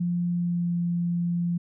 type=tone with pitch glide; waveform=sine; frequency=174.61 to 172.9 Hz; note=F3 to F3; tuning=0 to -17 cents; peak=-23 dBFS; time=0-1.58 s; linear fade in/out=10 ms; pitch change=-17 cents; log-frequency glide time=0.3-0.76 s; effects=none